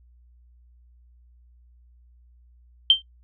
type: tone with exponential decay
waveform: sine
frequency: 3136 Hz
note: G7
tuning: in tune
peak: -7 dBFS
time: 2.9-3.02 s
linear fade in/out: 2 ms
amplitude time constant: 25 ms
effects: noise-tail reverb RT60 0.1 s tail -19 dB re dry + added 60 Hz sine -52 dBFS peak until 3.23 s